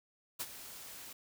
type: noise with ADSR envelope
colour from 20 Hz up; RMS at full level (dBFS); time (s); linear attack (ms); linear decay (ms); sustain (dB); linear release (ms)
white; -37; 0.39-1.13; 17; 45; -12; 5
effects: none